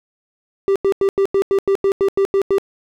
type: tone bursts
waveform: triangle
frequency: 392.3 Hz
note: G4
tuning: 1 cent sharp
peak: -10 dBFS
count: 12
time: 0.68-2.583 s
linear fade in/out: 0 ms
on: 77 ms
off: 89 ms
effects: none